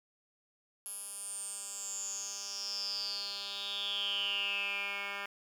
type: tone with band-pass filter sweep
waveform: 10% pulse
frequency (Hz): 200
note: G3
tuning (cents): +35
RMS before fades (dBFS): -38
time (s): 0.86-5.26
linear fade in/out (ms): 0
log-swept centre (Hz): 11000 to 2000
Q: 9.8
effects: 10-bit